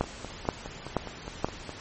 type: two click trains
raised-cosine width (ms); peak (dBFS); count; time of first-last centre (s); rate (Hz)
1; -10 / -22; 4 / 9; 0.01-1.445 / 0.04-1.693; 2.09 / 4.84
effects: pink hiss -43 dBFS RMS until 1.8 s + MP3 32 kbps